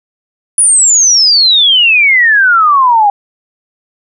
sine exponential sweep, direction down, 9930 to 795 Hz, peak -4 dBFS, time 0.58-3.1 s, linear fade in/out 2 ms, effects none

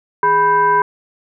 sine tone with frequency modulation, 987.8 Hz, B5, in tune, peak -10 dBFS, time 0.23-0.82 s, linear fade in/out 2 ms, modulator 575 Hz, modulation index 0.73, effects none

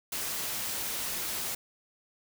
white noise, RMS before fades -34 dBFS, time 0.12-1.55 s, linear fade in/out 5 ms, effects none

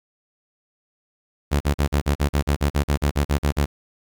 sawtooth tone bursts, 72.2 Hz, D2, 29 cents flat, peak -13 dBFS, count 16, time 1.51-3.66 s, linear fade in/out 20 ms, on 95 ms, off 42 ms, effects 9-bit

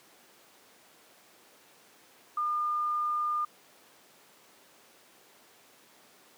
sine tone, 1209 Hz, D6, 50 cents sharp, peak -27 dBFS, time 2.37-3.45 s, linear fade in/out 5 ms, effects pink hiss -58 dBFS RMS until 6.37 s + high-pass 300 Hz 12 dB/octave

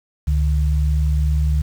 sine tone pair together, 71.3 / 151.08 Hz, C#2 / D3, +49 / +49 cents, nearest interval octave + minor second, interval 1300 cents, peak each -15 / -23 dBFS, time 0.27-1.62 s, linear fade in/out 10 ms, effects 7-bit

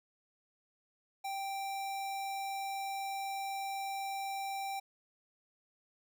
square tone, 784 Hz, G5, in tune, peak -37 dBFS, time 1.24-4.8 s, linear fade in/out 10 ms, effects none

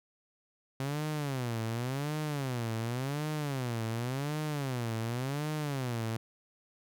sawtooth tone with vibrato, 131.5 Hz, C3, 9 cents sharp, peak -28 dBFS, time 0.8-6.17 s, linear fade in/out 2 ms, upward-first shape sine, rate 0.9 Hz, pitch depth 270 cents each way, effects none

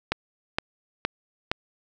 click train, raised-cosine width 0.3 ms, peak -7 dBFS, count 4, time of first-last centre 0.12-1.515 s, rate 2.15 Hz, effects none

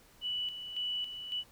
sine tone with tremolo, 2960 Hz, F#7, in tune, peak -32 dBFS, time 0.21-1.44 s, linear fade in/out 50 ms, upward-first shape square, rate 1.8 Hz, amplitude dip 60%, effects pink hiss -61 dBFS RMS until 1.51 s

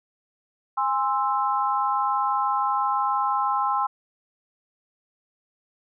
sine chord, Ab augmented, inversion none, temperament equal with one note detuned, 820.6 / 1046.5 / 1318.5 Hz, Ab5 / C6 / E6, -21 / 0 / 0 cents, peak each -25 / -24 / -27 dBFS, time 0.77-3.87 s, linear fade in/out 10 ms, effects none

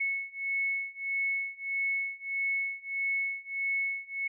sine beating tone pair, 2200 / 2201.6 Hz, C#7 / C#7, -14 / -12 cents, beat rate 1.6 Hz, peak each -33 / -32 dBFS, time 0-4.28 s, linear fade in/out 10 ms, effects none

